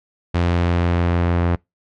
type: tone with low-pass filter sweep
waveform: sawtooth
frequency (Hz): 86.6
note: F2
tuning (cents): -14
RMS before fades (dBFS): -18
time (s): 0.34-1.56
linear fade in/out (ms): 10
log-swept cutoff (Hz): 3700 to 1800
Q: 0.77
effects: noise-tail reverb RT60 0.2 s tail -26 dB re dry